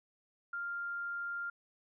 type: tone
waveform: sine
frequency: 1396.9 Hz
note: F6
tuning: in tune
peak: -36 dBFS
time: 0.53-1.5 s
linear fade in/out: 5 ms
effects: none